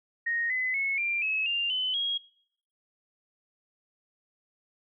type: tone with pitch steps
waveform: sine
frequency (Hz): 1864.7 / 2022 / 2192 / 2377 / 2577 / 2794 / 3029 / 3284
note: A#6 / B6 / C#7 / D7 / E7 / F7 / F#7 / G#7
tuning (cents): 0 / +40 / -20 / +20 / -40 / 0 / +40 / -20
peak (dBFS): -26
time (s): 0.26-2.18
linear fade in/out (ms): 10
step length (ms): 240
effects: noise-tail reverb RT60 0.7 s tail -24 dB re dry